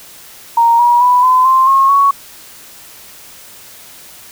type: tone with pitch steps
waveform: sine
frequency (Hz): 931 / 959.4 / 988.6 / 1018.8 / 1049.9 / 1081.9 / 1114.9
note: A#5 / A#5 / B5 / C6 / C6 / C#6 / C#6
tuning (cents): -2 / +50 / +1 / -46 / +6 / -42 / +10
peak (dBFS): -6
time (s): 0.57-2.11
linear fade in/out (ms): 5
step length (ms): 220
effects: white hiss -37 dBFS RMS until 4.31 s